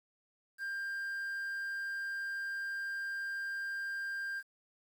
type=tone with quantisation; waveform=triangle; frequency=1593 Hz; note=G6; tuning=27 cents sharp; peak=-34 dBFS; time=0.58-4.43 s; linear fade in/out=50 ms; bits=10; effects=none